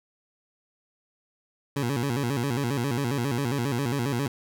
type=tone with vibrato; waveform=20% pulse; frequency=129.6 Hz; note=C3; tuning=16 cents flat; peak=-20 dBFS; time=1.76-4.28 s; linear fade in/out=5 ms; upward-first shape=square; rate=7.4 Hz; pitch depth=150 cents each way; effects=none